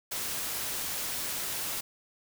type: noise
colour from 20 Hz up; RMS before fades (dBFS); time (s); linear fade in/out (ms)
white; -34; 0.11-1.81; 10
effects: none